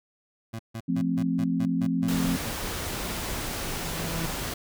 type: tone bursts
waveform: 25% pulse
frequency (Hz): 113.1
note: A2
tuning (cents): +48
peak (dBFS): -29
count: 10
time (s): 0.53-2.51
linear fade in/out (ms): 10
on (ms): 63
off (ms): 150
type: chord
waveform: sine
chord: F major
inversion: none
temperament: equal with one note detuned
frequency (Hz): 173.21 / 220 / 261.6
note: F3 / A3 / C4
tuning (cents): -14 / 0 / 0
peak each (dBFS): -27 / -31 / -26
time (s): 0.88-2.37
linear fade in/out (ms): 10
type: noise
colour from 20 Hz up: pink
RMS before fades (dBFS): -32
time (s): 2.08-4.54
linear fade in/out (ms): 5
type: tone with exponential growth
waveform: 40% pulse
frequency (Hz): 164.81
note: E3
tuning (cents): 0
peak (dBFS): -27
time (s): 3.15-4.26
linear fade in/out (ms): 5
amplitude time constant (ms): 240
effects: none